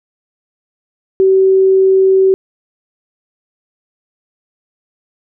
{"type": "tone", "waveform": "sine", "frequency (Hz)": 382, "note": "G4", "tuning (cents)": -45, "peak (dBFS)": -6, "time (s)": [1.2, 2.34], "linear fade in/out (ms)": 0, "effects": []}